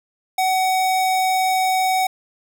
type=tone; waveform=square; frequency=751 Hz; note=F#5; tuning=26 cents sharp; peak=-17 dBFS; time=0.38-2.07 s; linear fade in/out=5 ms; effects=8-bit